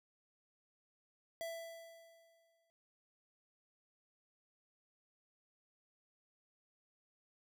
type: tone with exponential decay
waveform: square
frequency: 664 Hz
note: E5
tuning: 12 cents sharp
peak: -40 dBFS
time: 1.41-2.7 s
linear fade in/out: 0 ms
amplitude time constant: 280 ms
effects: none